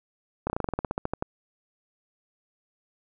slowing click train, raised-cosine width 1 ms, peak -13 dBFS, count 15, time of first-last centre 0.47-1.225 s, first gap 29 ms, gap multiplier 1.09, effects none

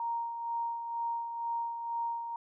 sine tone with tremolo, 932.3 Hz, A#5, in tune, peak -30 dBFS, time 0-2.36 s, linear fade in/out 2 ms, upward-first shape sine, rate 2.1 Hz, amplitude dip 50%, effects none

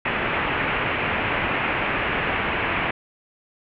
white low-pass noise, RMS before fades -24 dBFS, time 0.05-2.91 s, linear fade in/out 5 ms, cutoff 2700 Hz, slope 48 dB/octave, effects none

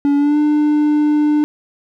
triangle tone with pitch glide, 285.1 to 298.8 Hz, C#4 to D4, +49 to +30 cents, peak -9 dBFS, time 0.05-1.44 s, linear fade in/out 0 ms, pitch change +81 cents, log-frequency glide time 0.17-0.38 s, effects none

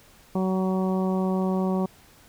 harmonic tone, 187.7 Hz, F#3, 25 cents sharp, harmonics 1 / 2 / 3 / 4 / 5 / 6, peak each -23 / -29 / -33 / -35 / -37 / -39 dBFS, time 0.35-1.86 s, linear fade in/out 5 ms, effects pink hiss -54 dBFS RMS until 2.28 s

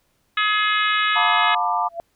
harmonic tone, 422.5 Hz, G#4, 30 cents sharp, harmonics 3 / 4 / 5 / 6 / 7 / 8 / 9, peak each -21 / -23 / -25 / -27 / -28 / -29 / -30 dBFS, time 0.37-1.55 s, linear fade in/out 5 ms
sine chord, B half-diminished seventh, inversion second, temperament just, 711.2 / 889 / 987.8 / 1185.3 Hz, F5 / A5 / B5 / D6, +31 / +18 / 0 / +16 cents, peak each -24 / -23 / -25 / -24 dBFS, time 1.15-1.89 s, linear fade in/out 20 ms
sine tone with exponential growth, 677 Hz, E5, 46 cents sharp, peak -21 dBFS, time 1.87-2 s, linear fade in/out 0 ms, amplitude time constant 28 ms
effects pink hiss -66 dBFS RMS until 2.15 s

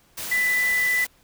sine tone in noise, 1990 Hz, B6, 13 cents sharp, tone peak -19 dBFS, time 0.31-1.05 s, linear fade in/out 10 ms, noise white, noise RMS -32 dBFS, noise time 0.17-1.07 s, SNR +10 dB, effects pink hiss -59 dBFS RMS until 1.23 s

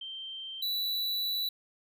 sine / square tone pair in turn, 3136 / 3951 Hz, G7 / B7, 0 / 0 cents, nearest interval major third, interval 400 cents, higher second, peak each -38 / -30 dBFS, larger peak second, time 0.01-0.62 / 0.62-1.49 s, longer second, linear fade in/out 5 ms, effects none

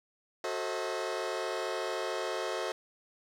sawtooth chord, F# diminished seventh, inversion none, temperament just, 370 / 444 / 532.8 / 639.4 Hz, F#4 / A4 / C5 / Eb5, 0 / +16 / +31 / +47 cents, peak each -34 dBFS, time 0.44-2.72 s, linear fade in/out 2 ms, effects low-pass 7000 Hz 12 dB/octave + 10-bit

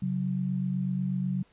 sine tone pair together, 136.89 / 185 Hz, C#3 / F#3, -21 / 0 cents, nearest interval perfect fourth, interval 521 cents, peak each -31 / -28 dBFS, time 0.02-1.43 s, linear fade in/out 5 ms, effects pink hiss -64 dBFS RMS until 1.52 s + resampled to 8000 Hz

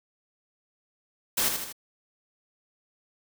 white noise with echo, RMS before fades -25 dBFS, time 1.37-1.49 s, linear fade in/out 10 ms, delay 79 ms, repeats 3, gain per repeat -5 dB, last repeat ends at 1.727 s, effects none

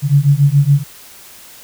sine beating tone pair, 138.59 / 145.69 Hz, C#3 / D3, 0 / -14 cents, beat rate 7.1 Hz, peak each -11 dBFS, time 0.02-0.84 s, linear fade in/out 50 ms, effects white hiss -39 dBFS RMS until 1.63 s

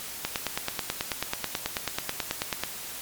click train, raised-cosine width 0.2 ms, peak -9 dBFS, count 23, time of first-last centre 0.25-2.636 s, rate 9.22 Hz, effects white hiss -38 dBFS RMS until 3.01 s + MP3 96 kbps

